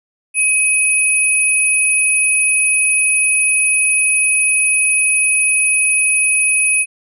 sine tone pair together, 2537 / 9888 Hz, D#7 / D#9, +33 / -12 cents, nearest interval 2 octaves, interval 2355 cents, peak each -14 dBFS, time 0.34-6.86 s, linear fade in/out 50 ms, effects none

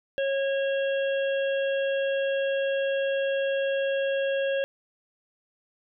harmonic tone, 547 Hz, C#5, 23 cents flat, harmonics 1 / 3 / 5 / 6, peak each -24 / -34 / -38 / -40 dBFS, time 0.18-4.64 s, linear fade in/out 0 ms, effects none

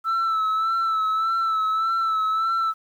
sine tone with vibrato, 1318.5 Hz, E6, in tune, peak -17 dBFS, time 0.04-2.74 s, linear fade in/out 50 ms, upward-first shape sine, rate 1.7 Hz, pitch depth 38 cents each way, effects tanh soft clip ceiling -19 dBFS + 9-bit

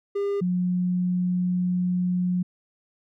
triangle / sine tone pair in turn, 402.1 / 180.05 Hz, G4 / F#3, +44 / -47 cents, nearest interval octave + major second, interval 1391 cents, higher first, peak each -21 dBFS, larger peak neither, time 0.15-0.41 / 0.41-2.43 s, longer second, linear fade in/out 10 ms, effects none

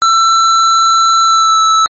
square tone with pitch glide, 1337 to 1311.8 Hz, E6 to E6, +24 to -9 cents, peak -7 dBFS, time 0.02-1.86 s, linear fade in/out 0 ms, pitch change -33 cents, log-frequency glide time 1.23-1.61 s, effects MP3 32 kbps

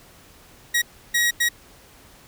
sawtooth tone bursts at uneven times, 1901 Hz, A#6, 33 cents sharp, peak -14 dBFS, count 3, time 0.74-0.82 / 1.14-1.31 / 1.4-1.49 s, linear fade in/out 10 ms, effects pink hiss -50 dBFS RMS until 2.27 s

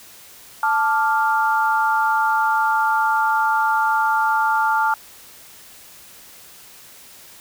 sine chord, D minor, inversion second, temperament equal, 880 / 1174.7 / 1396.9 Hz, A5 / D6 / F6, 0 / 0 / 0 cents, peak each -18 / -24 / -20 dBFS, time 0.63-4.94 s, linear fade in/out 2 ms, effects white hiss -44 dBFS RMS until 7.4 s

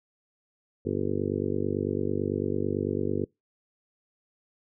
harmonic tone, 49 Hz, G1, in tune, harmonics 2 / 3 / 4 / 5 / 6 / 7 / 8 / 9 / 10, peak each -35 / -36 / -39 / -33 / -36 / -33 / -33 / -33 / -39 dBFS, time 0.85-3.25 s, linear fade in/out 10 ms, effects noise-tail reverb RT60 0.2 s tail -25 dB re dry

